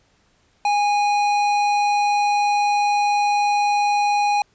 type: tone with tanh clipping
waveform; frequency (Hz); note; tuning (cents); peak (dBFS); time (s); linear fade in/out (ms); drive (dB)
sine; 823; G#5; -16; -18; 0.65-4.42; 2; 15
effects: pink hiss -61 dBFS RMS until 4.54 s + resampled to 16000 Hz